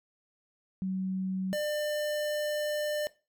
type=tone pair in turn; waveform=sine / square; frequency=188.4 / 598.1 Hz; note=F#3 / D5; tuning=+32 / +31 cents; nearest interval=octave + minor sixth; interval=1999 cents; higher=second; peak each=-29 / -30 dBFS; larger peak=first; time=0.82-1.53 / 1.53-3.07 s; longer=second; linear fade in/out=0 ms; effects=noise-tail reverb RT60 0.3 s tail -19 dB re dry